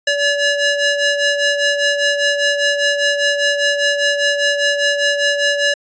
sawtooth ring-modulated tone, 1143 Hz, D6, 47 cents flat, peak -7 dBFS, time 0.07-5.74 s, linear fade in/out 5 ms, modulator 569 Hz, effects resampled to 16000 Hz

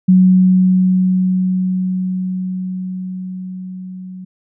sine tone with level ramp, 185 Hz, F#3, in tune, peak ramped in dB -5 to -28 dBFS, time 0.08-4.25 s, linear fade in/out 10 ms, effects none

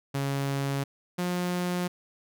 sawtooth tone pair in turn, 138.59 / 178.31 Hz, C#3 / F3, 0 / +36 cents, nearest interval major third, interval 436 cents, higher second, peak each -23 dBFS, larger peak neither, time 0.14-0.84 / 1.18-1.88 s, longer neither, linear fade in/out 10 ms, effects none

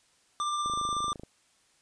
square tone with tremolo, 1187 Hz, D6, 18 cents sharp, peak -28 dBFS, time 0.4-1.13 s, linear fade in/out 0 ms, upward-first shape sine, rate 16 Hz, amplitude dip 25%
click train, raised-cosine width 2 ms, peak -29 dBFS, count 16, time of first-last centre 0.66-1.235 s, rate 26.1 Hz
effects white hiss -66 dBFS RMS until 1.81 s + resampled to 22050 Hz

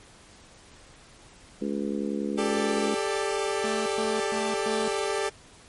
harmonic tone, 70.7 Hz, C#2, 35 cents sharp, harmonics 3 / 4 / 5 / 6 / 7, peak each -30 / -32 / -34 / -36 / -37 dBFS, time 1.61-2.95 s, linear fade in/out 10 ms
sawtooth chord, G suspended second, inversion none, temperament equal with one note detuned, 396.1 / 440 / 587.3 Hz, G4 / A4 / D5, +18 / 0 / 0 cents, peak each -25 / -26 / -29 dBFS, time 2.37-5.3 s, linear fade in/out 20 ms
sawtooth tone bursts, 220 Hz, A3, in tune, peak -27 dBFS, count 4, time 3.64-4.88 s, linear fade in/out 0 ms, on 220 ms, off 120 ms
effects pink hiss -52 dBFS RMS until 5.68 s + MP3 48 kbps

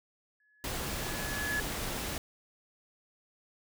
sine tone with exponential growth, 1701 Hz, G#6, 41 cents sharp, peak -29 dBFS, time 0.4-1.6 s, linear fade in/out 2 ms, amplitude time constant 260 ms
pink noise, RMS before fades -36 dBFS, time 0.64-2.18 s, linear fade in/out 2 ms
effects none

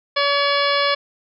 harmonic tone with a mistuned harmonic, 568 Hz, C#5, 42 cents sharp, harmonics 1 / 2 / 3 / 4 / 5 / 6 / 7 / 8 / 9, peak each -21 / -21 / -25 / -25 / -29 / -25 / -28 / -32 / -29 dBFS, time 0.16-0.95 s, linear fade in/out 10 ms, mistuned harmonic 7, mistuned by +80 cents, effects none

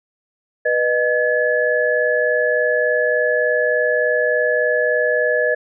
sine tone cluster, 490.6 / 614 / 1709 Hz, B4 / D#5 / G#6, -12 / -23 / +49 cents, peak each -19 dBFS, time 0.65-5.55 s, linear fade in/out 10 ms, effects none

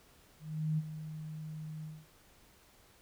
sine tone with ADSR envelope, 155.56 Hz, D#3, in tune, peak -28 dBFS, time 0.39-2.07 s, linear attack 390 ms, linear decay 38 ms, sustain -12 dB, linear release 230 ms, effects pink hiss -63 dBFS RMS until 3.01 s

